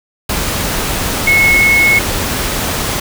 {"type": "tone in noise", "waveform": "sine", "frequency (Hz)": 2187, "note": "C#7", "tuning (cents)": -24, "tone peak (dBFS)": -7, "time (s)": [1.27, 1.99], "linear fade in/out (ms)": 5, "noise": "pink", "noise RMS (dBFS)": -17, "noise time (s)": [0.29, 3], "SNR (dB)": 7, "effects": []}